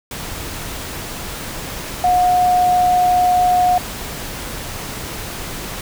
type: tone in noise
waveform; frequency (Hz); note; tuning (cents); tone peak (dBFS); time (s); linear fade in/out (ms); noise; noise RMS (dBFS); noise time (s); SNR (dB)
sine; 723; F#5; -40; -11; 2.04-3.78; 2; pink; -28; 0.11-5.81; +14
effects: none